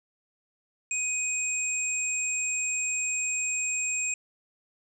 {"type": "tone pair together", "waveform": "sine", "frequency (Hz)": [2506, 7500], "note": ["D#7", "A#8"], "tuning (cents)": [12, 10], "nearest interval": "octave + perfect fifth", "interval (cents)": 1898, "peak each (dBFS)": [-31, -28], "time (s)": [0.91, 4.14], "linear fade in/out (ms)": 2, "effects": []}